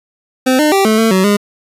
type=tone with pitch steps; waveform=25% pulse; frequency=258.3 / 302.8 / 390.5 / 218 / 224.2 / 188.1 / 204.8 Hz; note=C4 / D#4 / G4 / A3 / A3 / F#3 / G#3; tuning=-22 / -47 / -7 / -16 / +33 / +29 / -24 cents; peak=-5 dBFS; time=0.46-1.37 s; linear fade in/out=10 ms; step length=130 ms; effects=resampled to 32000 Hz